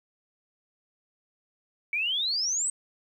sine exponential sweep, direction up, 2263 to 8372 Hz, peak -25 dBFS, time 1.93-2.7 s, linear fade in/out 2 ms, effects 10-bit

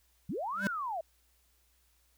sine linear two-way sweep, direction up then down, 130.81 to 1598 to 615 Hz, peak -33 dBFS, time 0.29-1.01 s, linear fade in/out 5 ms, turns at 0.64 s
square tone with exponential growth, 198.2 Hz, G3, 19 cents sharp, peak -26 dBFS, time 0.53-0.67 s, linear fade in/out 0 ms, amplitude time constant 29 ms
effects added 60 Hz sine -70 dBFS peak until 2.17 s + white hiss -71 dBFS RMS until 2.17 s

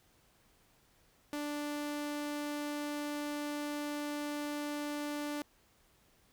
sawtooth tone, 293.7 Hz, D4, in tune, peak -32 dBFS, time 1.33-5.42 s, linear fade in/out 0 ms, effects pink hiss -68 dBFS RMS until 6.32 s

